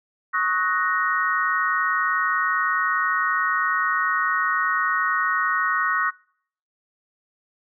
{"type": "chord", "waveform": "sine", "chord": "D# minor seventh", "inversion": "third", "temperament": "equal with one note detuned", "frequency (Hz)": [1108.7, 1268.5, 1480, 1864.7], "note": ["C#6", "D#6", "F#6", "A#6"], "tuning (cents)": [0, 33, 0, 0], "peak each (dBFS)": -25, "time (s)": [0.33, 6.11], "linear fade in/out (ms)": 20, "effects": ["noise-tail reverb RT60 0.6 s tail -24 dB re dry"]}